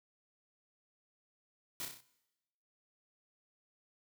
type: noise with echo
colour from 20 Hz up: white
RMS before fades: -41 dBFS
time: 1.8-1.85 s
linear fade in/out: 0 ms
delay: 31 ms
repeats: 5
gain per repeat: -4 dB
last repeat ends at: 2.005 s
effects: noise-tail reverb RT60 1.0 s tail -20 dB re dry